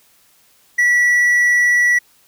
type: tone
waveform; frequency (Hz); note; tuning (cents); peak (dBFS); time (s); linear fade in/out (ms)
triangle; 1947; B6; -25; -9; 0.78-1.99; 10
effects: white hiss -54 dBFS RMS until 2.27 s